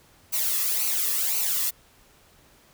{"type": "noise with flanger", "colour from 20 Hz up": "blue", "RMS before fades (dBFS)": -25, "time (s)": [0.32, 1.71], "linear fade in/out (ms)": 20, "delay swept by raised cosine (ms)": [0.57, 1.34], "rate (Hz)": 1.9, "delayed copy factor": -0.65, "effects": ["pink hiss -57 dBFS RMS until 2.73 s"]}